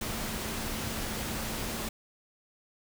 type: tone in noise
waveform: sine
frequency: 220 Hz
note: A3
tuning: in tune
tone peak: -41 dBFS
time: 0.01-1.89 s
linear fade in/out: 5 ms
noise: pink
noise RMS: -35 dBFS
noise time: 0.01-1.89 s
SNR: -9 dB
effects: none